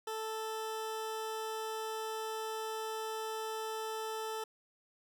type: tone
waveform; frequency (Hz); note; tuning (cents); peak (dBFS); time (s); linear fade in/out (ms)
20% pulse; 440; A4; 0; -32; 0.07-4.44; 5
effects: none